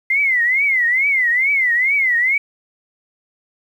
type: tone with vibrato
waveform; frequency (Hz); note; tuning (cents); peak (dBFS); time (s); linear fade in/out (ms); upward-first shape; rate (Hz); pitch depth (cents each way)
sine; 2065; C7; -23; -13; 0.1-2.38; 5; triangle; 2.3; 200
effects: 8-bit